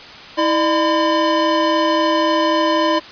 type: tone cluster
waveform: square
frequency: 324.1 / 603 / 1016 Hz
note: E4 / D5 / B5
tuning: -29 / +46 / +49 cents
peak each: -19 dBFS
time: 0.37-3 s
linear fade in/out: 20 ms
effects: white hiss -36 dBFS RMS until 3.11 s + resampled to 11025 Hz